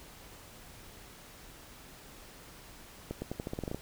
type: accelerating click train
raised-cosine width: 2 ms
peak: -22 dBFS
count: 11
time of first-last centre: 3.11-3.746 s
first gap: 110 ms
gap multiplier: 0.87
effects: pink hiss -52 dBFS RMS until 3.81 s